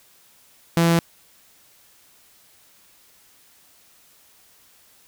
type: tone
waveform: sawtooth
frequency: 167.9 Hz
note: E3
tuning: 32 cents sharp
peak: -11 dBFS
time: 0.77-0.99 s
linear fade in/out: 0 ms
effects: white hiss -55 dBFS RMS until 5.07 s